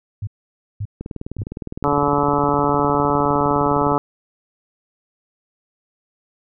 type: tone bursts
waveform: sine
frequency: 103.1 Hz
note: G#2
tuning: 12 cents flat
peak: -22 dBFS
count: 3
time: 0.22-1.436 s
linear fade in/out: 5 ms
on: 52 ms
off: 530 ms
type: click train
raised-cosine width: 3 ms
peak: -16 dBFS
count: 58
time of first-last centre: 1.01-3.918 s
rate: 19.6 Hz
type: harmonic tone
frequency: 144.1 Hz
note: D3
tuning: 33 cents flat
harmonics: 1 / 2 / 3 / 4 / 5 / 6 / 7 / 8 / 9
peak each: -26 / -22 / -22 / -25 / -26 / -22 / -25 / -26 / -24 dBFS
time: 1.84-3.98 s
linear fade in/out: 0 ms
effects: none